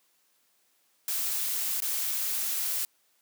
blue noise with dropouts, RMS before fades -30 dBFS, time 1.08-2.85 s, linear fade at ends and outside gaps 1 ms, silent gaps 1.803-1.821 s, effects white hiss -69 dBFS RMS until 3.21 s + high-pass 200 Hz 12 dB/octave

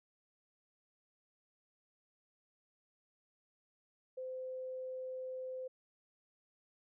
sine tone, 515 Hz, C5, 28 cents flat, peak -40 dBFS, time 4.17-5.68 s, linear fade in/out 10 ms, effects none

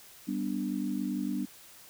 sine chord, G major, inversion none, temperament equal, 196 / 246.9 / 293.7 Hz, G3 / B3 / D4, 0 / 0 / 0 cents, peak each -34 dBFS, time 0.27-1.46 s, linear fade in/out 20 ms, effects white hiss -53 dBFS RMS until 1.89 s

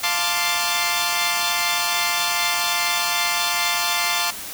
10% pulse chord, D minor seventh, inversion first, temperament equal, 698.5 / 880 / 1046.5 / 1174.7 Hz, F5 / A5 / C6 / D6, 0 / 0 / 0 / 0 cents, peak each -17 dBFS, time 0.03-4.31 s, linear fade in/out 10 ms, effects white hiss -33 dBFS RMS until 4.53 s

